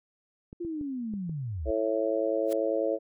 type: clicks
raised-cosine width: 3 ms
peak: -30 dBFS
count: 5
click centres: 0.529 / 0.649 / 0.812 / 1.138 / 1.295 s
type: linear sweep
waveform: sine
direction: down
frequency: 351 to 54.6 Hz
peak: -31 dBFS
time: 0.6-1.71 s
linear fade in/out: 10 ms
type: harmonic tone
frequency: 110.2 Hz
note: A2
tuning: 3 cents sharp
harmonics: 3 / 4 / 5 / 6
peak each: -32 / -31 / -28 / -33 dBFS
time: 1.65-2.99 s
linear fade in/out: 50 ms
type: noise with exponential growth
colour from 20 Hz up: white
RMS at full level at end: -38 dBFS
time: 2.45-2.53 s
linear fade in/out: 2 ms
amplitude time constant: 16 ms
effects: none